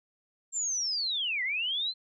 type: linear two-way sweep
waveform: sine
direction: down then up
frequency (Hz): 7459 to 1929 to 4175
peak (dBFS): -28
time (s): 0.52-1.94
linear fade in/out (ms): 50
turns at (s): 1.43
effects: none